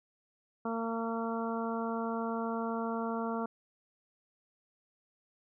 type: harmonic tone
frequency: 228.1 Hz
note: A#3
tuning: 37 cents flat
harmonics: 1 / 2 / 3 / 4 / 5 / 6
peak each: -35 / -38 / -40 / -41 / -42 / -43 dBFS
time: 0.65-3.46 s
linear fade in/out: 5 ms
effects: none